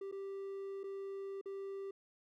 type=tone with dropouts; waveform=triangle; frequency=392 Hz; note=G4; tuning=in tune; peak=-39 dBFS; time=0.01-1.91 s; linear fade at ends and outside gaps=5 ms; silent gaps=0.115-0.123 / 0.834-0.839 / 1.413-1.457 s; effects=none

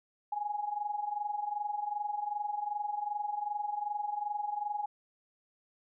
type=tone with amplitude modulation; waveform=sine; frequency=830.6 Hz; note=G#5; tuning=in tune; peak=-29 dBFS; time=0.32-4.86 s; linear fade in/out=5 ms; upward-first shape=sine; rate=22.6 Hz; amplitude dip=75%; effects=none

